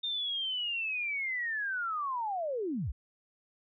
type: linear sweep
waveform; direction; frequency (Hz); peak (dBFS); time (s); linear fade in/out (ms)
sine; down; 3657 to 41.2; -31; 0.03-2.92; 10
effects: none